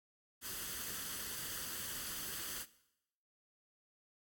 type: noise with comb filter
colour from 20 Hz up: white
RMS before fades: -43 dBFS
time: 0.41-2.66 s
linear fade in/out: 50 ms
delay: 0.64 ms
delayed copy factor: +0.55
effects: noise-tail reverb RT60 0.8 s tail -17 dB re dry + AAC 64 kbps